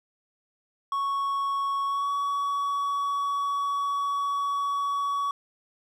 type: tone with pitch glide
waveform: triangle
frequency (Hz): 1108.7 to 1128.7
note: C#6 to C#6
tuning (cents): 0 to +31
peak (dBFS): -23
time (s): 0.92-5.31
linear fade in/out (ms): 2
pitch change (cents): +31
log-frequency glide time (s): 1.86-2.11
effects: none